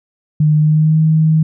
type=tone with pitch glide; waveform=sine; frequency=152.3 to 157.76 Hz; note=D#3 to D#3; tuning=-37 to +24 cents; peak=-8 dBFS; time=0.4-1.43 s; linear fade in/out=5 ms; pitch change=+61 cents; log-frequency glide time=0.59-0.99 s; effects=none

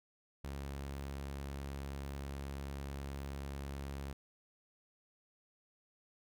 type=tone; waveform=sawtooth; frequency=69.3 Hz; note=C#2; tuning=in tune; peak=-37 dBFS; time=0.44-4.13 s; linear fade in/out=5 ms; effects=none

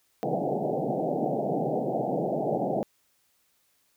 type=band-pass noise; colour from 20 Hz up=white; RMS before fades=-28 dBFS; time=0.23-2.83 s; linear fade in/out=0 ms; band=130 to 790 Hz; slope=96 dB/octave; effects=white hiss -69 dBFS RMS until 3.96 s

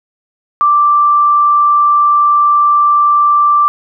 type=tone; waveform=sine; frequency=1174.7 Hz; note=D6; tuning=in tune; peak=-6 dBFS; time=0.61-3.68 s; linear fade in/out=0 ms; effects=none

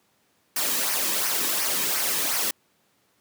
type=noise with flanger; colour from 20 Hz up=white; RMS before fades=-25 dBFS; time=0.56-2.51 s; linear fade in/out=5 ms; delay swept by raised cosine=0.26 to 1.46 ms; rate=2.8 Hz; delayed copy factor=-0.55; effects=pink hiss -66 dBFS RMS until 3.2 s + high-pass 150 Hz 12 dB/octave

